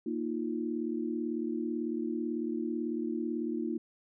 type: chord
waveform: sine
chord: Bb suspended fourth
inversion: none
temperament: equal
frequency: 233.1 / 311.1 / 349.2 Hz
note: Bb3 / Eb4 / F4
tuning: 0 / 0 / 0 cents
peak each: -35 / -35 / -36 dBFS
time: 0.06-3.78 s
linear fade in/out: 5 ms
effects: none